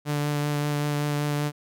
sawtooth tone with vibrato, 146.83 Hz, D3, in tune, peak -20 dBFS, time 0.05-1.52 s, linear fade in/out 50 ms, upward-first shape triangle, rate 5.2 Hz, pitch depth 15 cents each way, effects none

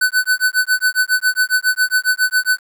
square tone with tremolo, 1504 Hz, F#6, 28 cents sharp, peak -11 dBFS, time 0.01-2.59 s, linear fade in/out 5 ms, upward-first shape sine, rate 7.3 Hz, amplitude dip 100%, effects 8-bit

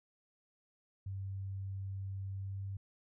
sine tone with pitch glide, 97 to 97.9 Hz, G2 to G2, -18 to -2 cents, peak -38 dBFS, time 1.06-2.77 s, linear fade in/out 5 ms, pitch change +16 cents, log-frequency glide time 2.35-2.66 s, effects none

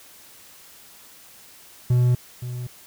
triangle tone with echo, 123.47 Hz, B2, in tune, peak -13 dBFS, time 1.9-2.15 s, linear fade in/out 5 ms, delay 520 ms, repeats 1, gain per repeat -13 dB, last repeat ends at 2.67 s, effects white hiss -48 dBFS RMS until 2.86 s

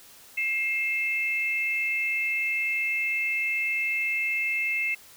sine tone pair together, 2128 / 2637 Hz, C7 / E7, +29 / 0 cents, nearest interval major third, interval 371 cents, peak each -27 dBFS, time 0.37-4.95 s, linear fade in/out 10 ms, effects white hiss -51 dBFS RMS until 5.16 s

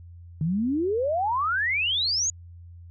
sine exponential sweep, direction up, 148.5 to 6860 Hz, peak -22 dBFS, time 0.41-2.3 s, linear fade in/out 2 ms, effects added 86 Hz sine -42 dBFS peak until 2.9 s

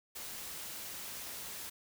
white noise, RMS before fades -44 dBFS, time 0.15-1.7 s, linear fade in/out 10 ms, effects none

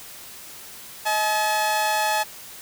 sawtooth tone pair together, 633 / 855.4 Hz, D#5 / A5, +30 / -49 cents, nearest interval perfect fourth, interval 521 cents, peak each -24 / -17 dBFS, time 1.05-2.24 s, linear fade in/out 20 ms, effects white hiss -41 dBFS RMS until 2.61 s

